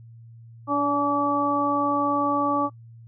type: harmonic tone with a mistuned harmonic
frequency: 287.7 Hz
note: D4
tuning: 36 cents flat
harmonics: 1 / 2 / 3 / 4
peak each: -25 / -28 / -28 / -23 dBFS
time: 0.67-2.7 s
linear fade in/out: 50 ms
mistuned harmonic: 3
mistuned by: -25 cents
effects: noise-tail reverb RT60 0.1 s tail -24 dB re dry + added 115 Hz sine -43 dBFS peak until 3.07 s